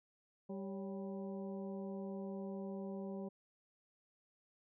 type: harmonic tone with a mistuned harmonic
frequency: 195.9 Hz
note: G3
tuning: 1 cent flat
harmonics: 1 / 2 / 3 / 4 / 5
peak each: -43 / -47 / -50 / -58 / -60 dBFS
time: 0.49-3.29 s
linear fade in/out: 10 ms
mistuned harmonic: 3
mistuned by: -73 cents
effects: none